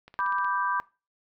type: click train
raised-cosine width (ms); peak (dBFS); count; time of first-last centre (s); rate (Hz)
0.3; -31; 7; 0.08-0.446; 16.4
type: chord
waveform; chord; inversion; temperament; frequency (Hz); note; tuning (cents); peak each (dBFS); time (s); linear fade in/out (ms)
sine; G major; first; equal; 987.8 / 1174.7 / 1568; B5 / D6 / G6; 0 / 0 / 0; -28 / -29 / -30; 0.19-0.8; 0
effects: noise-tail reverb RT60 0.3 s tail -21 dB re dry